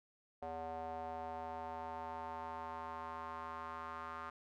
square tone with band-pass filter sweep, 81.5 Hz, E2, 19 cents flat, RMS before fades -45 dBFS, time 0.42-4.3 s, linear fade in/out 5 ms, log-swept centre 690 to 1200 Hz, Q 4.1, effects none

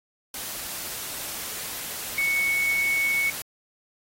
sine tone in noise, 2217 Hz, C#7, in tune, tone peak -21 dBFS, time 2.18-3.3 s, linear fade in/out 2 ms, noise white, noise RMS -34 dBFS, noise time 0.34-3.42 s, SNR +10 dB, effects AAC 48 kbps

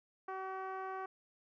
10% pulse tone with low-pass filter, 380 Hz, F#4, 46 cents sharp, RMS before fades -42 dBFS, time 0.28-1.06 s, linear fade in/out 5 ms, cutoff 1100 Hz, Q 1.4, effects none

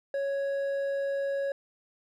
sine tone with hard clipping, 554.4 Hz, C#5, in tune, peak -29 dBFS, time 0.14-1.52 s, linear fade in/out 2 ms, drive 5 dB, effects none

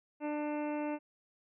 harmonic tone with a mistuned harmonic, 297.6 Hz, D4, 23 cents sharp, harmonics 1 / 2 / 3 / 4 / 5 / 6 / 7 / 8 / 9, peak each -35 / -39 / -42 / -54 / -52 / -58 / -53 / -56 / -52 dBFS, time 0.2-0.99 s, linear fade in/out 50 ms, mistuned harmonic 7, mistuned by +22 cents, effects none

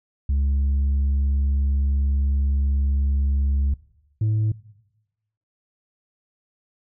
sine tone pair in turn, 69.3 / 108.16 Hz, C#2 / A2, 0 / -29 cents, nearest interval minor sixth, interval 771 cents, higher second, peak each -15 dBFS, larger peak neither, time 0.29-3.74 / 4.21-4.52 s, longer first, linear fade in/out 5 ms, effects noise-tail reverb RT60 1.0 s tail -21 dB re dry + tanh soft clip ceiling -17 dBFS

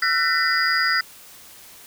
sine tone cluster, 1347 / 1501 / 1821 / 1984 / 4877 Hz, E6 / F#6 / A#6 / B6 / D#8, +37 / +24 / -41 / +7 / -35 cents, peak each -24 dBFS, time 0.02-1.01 s, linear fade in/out 5 ms, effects white hiss -45 dBFS RMS until 1.86 s

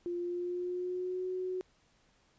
sine tone with pitch glide, 349.2 to 369.1 Hz, F4 to F#4, 0 to -4 cents, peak -33 dBFS, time 0.06-1.61 s, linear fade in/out 0 ms, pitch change +96 cents, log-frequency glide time 0.18-1.27 s, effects pink hiss -69 dBFS RMS until 2.38 s + resampled to 16000 Hz

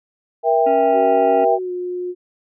sine chord, E diminished, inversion second, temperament just, 474.7 / 659.3 / 791.1 Hz, Bb4 / E5 / G5, +31 / 0 / +16 cents, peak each -17 dBFS, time 0.43-1.59 s, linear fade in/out 50 ms
harmonic tone, 277.2 Hz, C#4, in tune, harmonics 1 / 3 / 5 / 7 / 9 / 10, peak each -24 / -34 / -38 / -41 / -43 / -44 dBFS, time 0.66-1.45 s, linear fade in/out 10 ms
sine tone with pitch glide, 380 to 358.9 Hz, F#4 to F4, +46 to +47 cents, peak -22 dBFS, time 0.92-2.15 s, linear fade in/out 50 ms, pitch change -99 cents, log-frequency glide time 1.51-1.72 s
effects none

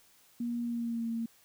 sine tone with pitch glide, 237.6 to 229.4 Hz, A#3 to A#3, +33 to -28 cents, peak -31 dBFS, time 0.4-1.26 s, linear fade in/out 5 ms, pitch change -61 cents, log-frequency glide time 0.63-1.08 s, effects white hiss -63 dBFS RMS until 1.44 s

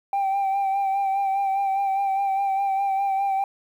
sine tone with vibrato, 784 Hz, G5, in tune, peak -18 dBFS, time 0.13-3.44 s, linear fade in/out 2 ms, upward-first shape sine, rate 4.9 Hz, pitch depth 31 cents each way, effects tanh soft clip ceiling -19 dBFS + 9-bit

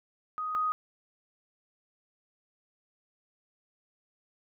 sine tone pair in turn, 1249 / 1249 Hz, D#6 / D#6, +6 / +6 cents, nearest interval unison, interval 0 cents, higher neither, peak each -31 / -26 dBFS, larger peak second, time 0.38-0.55 / 0.55-0.72 s, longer neither, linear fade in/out 0 ms, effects none

